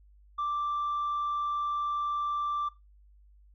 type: tone with tanh clipping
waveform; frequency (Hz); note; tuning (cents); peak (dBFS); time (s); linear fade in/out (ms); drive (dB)
sine; 1174.7; D6; 0; -29; 0.38-2.69; 10; 1
effects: noise-tail reverb RT60 0.2 s tail -17 dB re dry + added 50 Hz sine -55 dBFS peak until 3.54 s